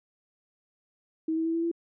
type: tone with pitch steps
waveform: sine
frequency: 320 / 324.1 / 328.2 / 332.4 / 336.7 Hz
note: D#4 / E4 / E4 / E4 / E4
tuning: +49 / -29 / -8 / +15 / +37 cents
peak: -25 dBFS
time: 1.28-1.715 s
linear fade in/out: 5 ms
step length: 87 ms
effects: none